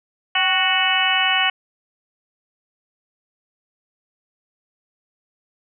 harmonic tone with a mistuned harmonic, 370 Hz, F#4, in tune, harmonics 2 / 3 / 4 / 5 / 6 / 7 / 8, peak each -24 / -26 / -25 / -24 / -24 / -24 / -20 dBFS, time 0.35-1.5 s, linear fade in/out 5 ms, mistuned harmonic 2, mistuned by +55 cents, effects none

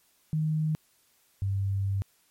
sine tone pair in turn, 155.56 / 98.13 Hz, D#3 / G2, 0 / +2 cents, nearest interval minor sixth, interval 798 cents, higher first, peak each -24 / -25 dBFS, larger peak first, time 0.33-0.75 / 1.42-2.02 s, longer second, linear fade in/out 0 ms, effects white hiss -66 dBFS RMS until 2.3 s + MP3 64 kbps

